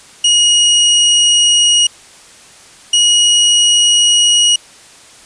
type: tone pair in turn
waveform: sawtooth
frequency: 2887 / 2898 Hz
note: F#7 / F#7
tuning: -43 / -37 cents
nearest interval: unison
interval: 6 cents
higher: second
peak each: -4 dBFS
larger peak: neither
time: 0.24-1.87 / 2.93-4.56 s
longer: neither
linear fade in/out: 5 ms
effects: white hiss -40 dBFS RMS until 5.25 s + resampled to 22050 Hz